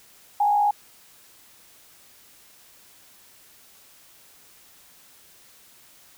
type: tone with frequency modulation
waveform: sine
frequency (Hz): 825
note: G#5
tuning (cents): -12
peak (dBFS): -17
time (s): 0.4-0.71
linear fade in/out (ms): 5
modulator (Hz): 56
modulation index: 0.48
effects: white hiss -53 dBFS RMS until 6.17 s